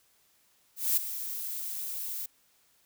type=noise with ADSR envelope; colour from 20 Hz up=violet; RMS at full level=-24 dBFS; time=0.76-2.26 s; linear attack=210 ms; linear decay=9 ms; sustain=-12 dB; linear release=5 ms; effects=white hiss -67 dBFS RMS until 2.85 s